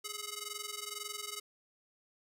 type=ring-modulated tone; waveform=5% pulse; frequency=848 Hz; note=G#5; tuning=36 cents sharp; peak=-25 dBFS; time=0.04-1.4 s; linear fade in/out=5 ms; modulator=435 Hz; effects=none